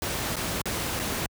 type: noise with dropouts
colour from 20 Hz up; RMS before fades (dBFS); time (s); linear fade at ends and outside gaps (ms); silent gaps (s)
pink; -29; 0.02-1.26; 1; 0.358-0.366 / 0.616-0.656 / 0.993-0.997
effects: high-pass 60 Hz 12 dB/octave